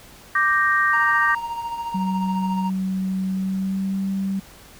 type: chord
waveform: sine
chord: G minor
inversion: second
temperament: equal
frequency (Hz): 1174.7 / 1568 / 1864.7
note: D6 / G6 / Bb6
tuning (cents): 0 / 0 / 0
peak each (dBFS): -20 / -21 / -20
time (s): 0.35-1.35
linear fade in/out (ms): 5
type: tone with tremolo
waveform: triangle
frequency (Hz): 932.3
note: A#5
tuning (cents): 0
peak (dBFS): -22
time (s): 0.93-2.7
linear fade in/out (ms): 5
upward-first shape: sine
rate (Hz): 14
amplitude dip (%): 50
type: tone with pitch glide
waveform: sine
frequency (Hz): 189.2 to 193.85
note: F#3 to G3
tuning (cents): +39 to -19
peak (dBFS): -21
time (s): 1.94-4.4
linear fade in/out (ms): 10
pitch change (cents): +42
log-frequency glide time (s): 3.29-3.99
effects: pink hiss -46 dBFS RMS until 4.79 s